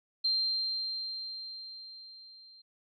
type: tone with level ramp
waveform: sine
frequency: 4162 Hz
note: C8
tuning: 10 cents flat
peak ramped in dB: -25 to -53 dBFS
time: 0.24-2.62 s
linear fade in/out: 10 ms
effects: none